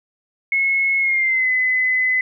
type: tone with pitch glide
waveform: sine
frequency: 2180 to 2022 Hz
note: C#7 to B6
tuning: -29 to +40 cents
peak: -15 dBFS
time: 0.52-2.21 s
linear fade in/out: 2 ms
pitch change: -131 cents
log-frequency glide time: 0.99-1.49 s
effects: none